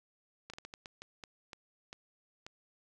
slowing click train, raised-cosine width 0.2 ms, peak -28 dBFS, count 11, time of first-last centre 0.5-2.465 s, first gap 36 ms, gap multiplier 1.35, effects none

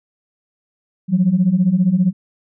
sine beating tone pair, 172.8 / 187.8 Hz, F3 / F#3, -18 / +26 cents, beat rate 15 Hz, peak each -16 / -13 dBFS, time 1.08-2.13 s, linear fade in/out 50 ms, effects tanh soft clip ceiling -5 dBFS

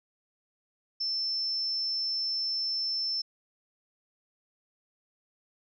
sine tone, 5320 Hz, E8, 15 cents sharp, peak -28 dBFS, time 1-3.22 s, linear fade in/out 10 ms, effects none

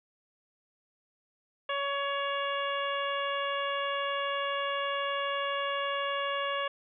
harmonic tone, 561 Hz, C#5, 21 cents sharp, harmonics 1 / 2 / 3 / 4 / 5 / 6, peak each -34 / -33 / -37 / -42 / -38 / -43 dBFS, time 1.69-6.68 s, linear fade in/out 5 ms, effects none

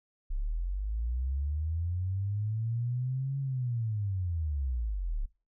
sine linear two-way sweep, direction up then down, 32 to 138.59 to 32 Hz, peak -29 dBFS, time 0.3-5.26 s, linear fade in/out 10 ms, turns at 3.39 s, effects noise-tail reverb RT60 0.3 s tail -20 dB re dry

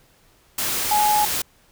sine tone in noise, 841 Hz, G#5, 22 cents sharp, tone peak -16 dBFS, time 0.91-1.25 s, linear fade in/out 5 ms, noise white, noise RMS -24 dBFS, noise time 0.58-1.42 s, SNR +5 dB, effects pink hiss -57 dBFS RMS until 1.71 s

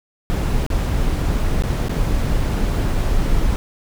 brown noise with dropouts, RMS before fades -18 dBFS, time 0.3-3.56 s, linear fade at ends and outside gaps 0 ms, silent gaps 0.664-0.702 / 1.621-1.637 / 1.884-1.894 s, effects none

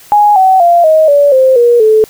sine tone with pitch steps, 830.6 / 757.3 / 690.4 / 629.5 / 573.9 / 523.2 / 477.1 / 434.9 Hz, G#5 / F#5 / F5 / D#5 / D5 / C5 / A#4 / A4, 0 / +40 / -20 / +20 / -40 / 0 / +40 / -20 cents, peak -3 dBFS, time 0.12-2.04 s, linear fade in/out 0 ms, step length 240 ms, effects white hiss -38 dBFS RMS until 2.09 s

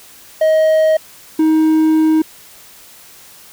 triangle tone pair in turn, 630 / 315 Hz, D#5 / D#4, +21 / +21 cents, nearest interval octave, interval 1200 cents, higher first, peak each -7 dBFS, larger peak neither, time 0.41-0.97 / 1.39-2.22 s, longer second, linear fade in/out 5 ms, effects white hiss -41 dBFS RMS until 3.52 s

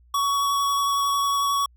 square tone with vibrato, 1123 Hz, C#6, 22 cents sharp, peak -21 dBFS, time 0.14-1.66 s, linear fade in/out 5 ms, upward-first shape sine, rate 11 Hz, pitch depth 9 cents each way, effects added 60 Hz sine -52 dBFS peak until 1.76 s

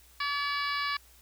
harmonic tone with a mistuned harmonic, 572 Hz, D5, 46 cents flat, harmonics 2 / 3 / 4 / 5 / 6 / 7 / 8 / 9, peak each -32 / -35 / -36 / -42 / -44 / -40 / -41 / -43 dBFS, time 0.2-0.97 s, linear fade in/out 5 ms, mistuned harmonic 9, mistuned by -25 cents, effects added 60 Hz sine -59 dBFS peak until 1.21 s + white hiss -59 dBFS RMS until 1.21 s

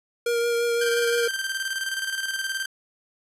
square tone with vibrato, 470.9 Hz, A#4, 18 cents sharp, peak -22 dBFS, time 0.26-1.28 s, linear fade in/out 5 ms, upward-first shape triangle, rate 5.8 Hz, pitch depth 17 cents each way
sawtooth tone with tremolo, 1568 Hz, G6, in tune, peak -21 dBFS, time 0.81-2.66 s, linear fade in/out 5 ms, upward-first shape square, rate 19 Hz, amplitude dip 50%
effects resampled to 32000 Hz

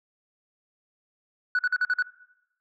sine tone bursts, 1480 Hz, F#6, in tune, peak -18 dBFS, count 6, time 1.55-2.024 s, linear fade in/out 2 ms, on 39 ms, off 48 ms, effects noise-tail reverb RT60 0.9 s tail -21 dB re dry + tanh soft clip ceiling -19 dBFS

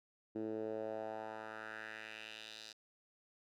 10% pulse tone with band-pass filter sweep, 109.4 Hz, A2, 9 cents flat, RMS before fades -45 dBFS, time 0.35-2.73 s, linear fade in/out 10 ms, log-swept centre 320 to 4700 Hz, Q 2.5, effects none

